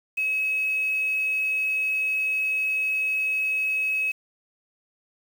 sine tone with quantisation, 2564 Hz, E7, 49 cents flat, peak -22 dBFS, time 0.17-4.12 s, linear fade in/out 10 ms, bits 7, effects none

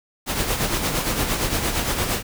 pink noise with tremolo, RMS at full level -21 dBFS, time 0.26-2.23 s, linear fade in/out 50 ms, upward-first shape sine, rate 8.7 Hz, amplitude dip 50%, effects none

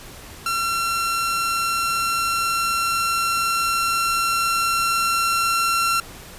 sawtooth tone with level ramp, 1361 Hz, F6, 45 cents flat, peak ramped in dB -17 to -14 dBFS, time 0.46-6 s, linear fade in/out 2 ms, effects pink hiss -40 dBFS RMS until 6.38 s + resampled to 32000 Hz

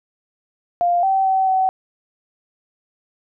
sine tone with pitch steps, 699 / 771 / 764 / 757 Hz, F5 / G5 / G5 / F#5, +1 / -29 / -45 / +39 cents, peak -14 dBFS, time 0.81-1.69 s, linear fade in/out 0 ms, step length 220 ms, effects none

